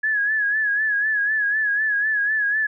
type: tone with vibrato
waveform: sine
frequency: 1696 Hz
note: G#6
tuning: 36 cents sharp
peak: -18 dBFS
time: 0.03-2.67 s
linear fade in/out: 10 ms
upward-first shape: sine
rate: 4 Hz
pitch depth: 65 cents each way
effects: none